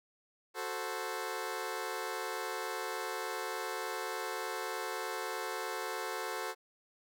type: chord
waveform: 15% pulse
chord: F# diminished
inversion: none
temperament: equal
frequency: 370 / 440 / 523.3 Hz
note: F#4 / A4 / C5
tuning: 0 / 0 / 0 cents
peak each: -35 / -33 / -35 dBFS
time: 0.54-6.55 s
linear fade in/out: 50 ms
effects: none